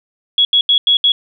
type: tone bursts at uneven times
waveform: sine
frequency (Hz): 3348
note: G#7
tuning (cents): +13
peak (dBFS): -8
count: 5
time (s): 0.38-0.45 / 0.53-0.61 / 0.69-0.78 / 0.87-0.97 / 1.04-1.12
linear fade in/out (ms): 2
effects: none